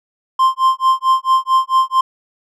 triangle tone with tremolo, 1050 Hz, C6, 6 cents sharp, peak -6 dBFS, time 0.39-2.01 s, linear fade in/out 5 ms, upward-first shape sine, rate 4.5 Hz, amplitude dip 100%, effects none

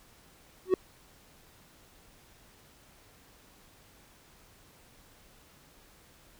triangle tone with exponential growth, 372.4 Hz, F#4, 11 cents sharp, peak -14 dBFS, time 0.65-0.74 s, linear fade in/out 2 ms, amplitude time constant 18 ms, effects pink hiss -59 dBFS RMS until 6.39 s

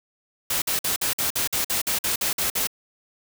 white noise bursts, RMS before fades -24 dBFS, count 13, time 0.5-2.672 s, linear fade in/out 5 ms, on 120 ms, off 51 ms, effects none

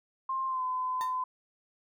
sine tone with pitch glide, 1057 to 1018.1 Hz, C6 to C6, +17 to -48 cents, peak -29 dBFS, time 0.29-1.24 s, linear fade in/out 5 ms, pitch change -65 cents, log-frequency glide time 0.47-0.63 s
35% pulse tone with exponential decay, 909 Hz, A#5, 44 cents flat, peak -31 dBFS, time 1.01-1.18 s, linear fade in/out 0 ms, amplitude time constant 35 ms
effects none

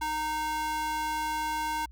square tone with high-pass filter, 308.6 Hz, D#4, 14 cents flat, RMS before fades -31 dBFS, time 0.01-1.86 s, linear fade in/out 10 ms, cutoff 810 Hz, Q 2.5, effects added 60 Hz sine -46 dBFS peak until 1.91 s

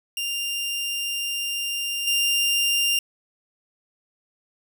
sawtooth tone with level steps, 2794 Hz, F7, in tune, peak -22 / -16 dBFS, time 0.17-2.99 s, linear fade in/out 2 ms, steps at 2.07 s, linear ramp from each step 5 ms, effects none

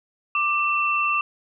sine tone pair together, 1180 / 2689 Hz, D6 / E7, +8 / +34 cents, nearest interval octave + major second, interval 1426 cents, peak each -22 dBFS, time 0.35-1.21 s, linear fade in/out 2 ms, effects none

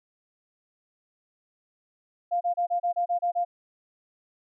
sine tone bursts, 700 Hz, F5, 4 cents sharp, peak -22 dBFS, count 9, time 2.31-3.45 s, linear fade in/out 20 ms, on 100 ms, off 30 ms, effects none

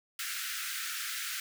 pink high-pass noise, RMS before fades -37 dBFS, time 0.19-1.4 s, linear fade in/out 2 ms, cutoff 1300 Hz, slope 96 dB/octave, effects none

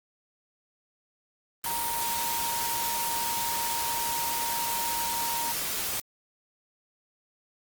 sine tone in noise, 932.3 Hz, A#5, in tune, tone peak -31 dBFS, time 1.66-5.52 s, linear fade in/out 2 ms, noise white, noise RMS -31 dBFS, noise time 1.64-6 s, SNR -3 dB, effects Opus 32 kbps

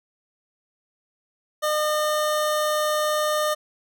25% pulse tone, 607 Hz, D#5, 43 cents flat, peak -17 dBFS, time 1.62-3.55 s, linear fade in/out 20 ms, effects none

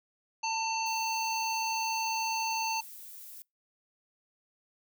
harmonic tone, 895 Hz, A5, 29 cents sharp, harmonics 1 / 3 / 5 / 7, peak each -31 / -36 / -38 / -39 dBFS, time 0.43-2.81 s, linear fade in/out 10 ms
violet noise, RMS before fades -47 dBFS, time 0.86-3.42 s, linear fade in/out 0 ms
effects noise-tail reverb RT60 0.2 s tail -25 dB re dry

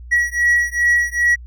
triangle beating tone pair, 1921 / 1923.5 Hz, B6 / B6, -48 / -46 cents, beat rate 2.5 Hz, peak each -15 dBFS, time 0.11-1.36 s, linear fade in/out 20 ms, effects added 60 Hz sine -33 dBFS peak until 1.46 s

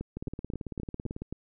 two click trains, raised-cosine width 3 ms, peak -22 / -23 dBFS, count 6 / 20, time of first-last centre 0.01-1.326 / 0.17-1.22 s, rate 3.8 / 18.1 Hz, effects none

